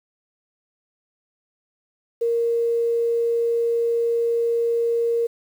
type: tone with quantisation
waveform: sine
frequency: 466.3 Hz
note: A#4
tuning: 1 cent sharp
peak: -18 dBFS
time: 2.21-5.27 s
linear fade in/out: 10 ms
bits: 8
effects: none